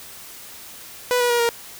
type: tone with pitch steps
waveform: sawtooth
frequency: 493.9 / 485.4 / 477.1 / 468.9 Hz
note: B4 / B4 / A#4 / A#4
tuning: 0 / -30 / +40 / +10 cents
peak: -13 dBFS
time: 1.11-1.49 s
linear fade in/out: 0 ms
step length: 95 ms
effects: white hiss -40 dBFS RMS until 1.79 s